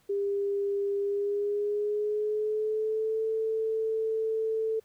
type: tone with pitch glide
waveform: sine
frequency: 400.9 to 442.3 Hz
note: G4 to A4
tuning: +39 to +9 cents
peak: -26 dBFS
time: 0.09-4.8 s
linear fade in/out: 10 ms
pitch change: +170 cents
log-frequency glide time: 0.99-3.23 s
effects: pink hiss -66 dBFS RMS until 4.84 s